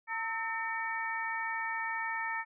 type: harmonic tone with a mistuned harmonic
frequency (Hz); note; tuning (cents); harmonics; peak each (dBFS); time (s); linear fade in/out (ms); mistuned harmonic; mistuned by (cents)
452.7; A4; +49; 2 / 3 / 4 / 5; -37 / -41 / -36 / -40; 0.07-2.45; 50; 3; -70
effects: none